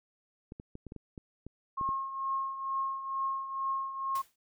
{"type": "clicks", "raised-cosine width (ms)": 3, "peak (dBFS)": -30, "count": 10, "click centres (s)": [0.521, 0.599, 0.754, 0.867, 0.921, 0.963, 1.178, 1.466, 1.812, 1.89]}
{"type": "tone with tremolo", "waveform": "sine", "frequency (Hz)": 1078, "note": "C#6", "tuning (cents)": -49, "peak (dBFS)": -28, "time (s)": [1.77, 4.22], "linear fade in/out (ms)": 10, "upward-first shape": "triangle", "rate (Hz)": 2.2, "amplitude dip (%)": 70}
{"type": "noise with exponential decay", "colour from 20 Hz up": "white", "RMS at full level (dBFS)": -42, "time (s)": [4.15, 4.36], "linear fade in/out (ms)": 5, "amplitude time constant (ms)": 45}
{"effects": []}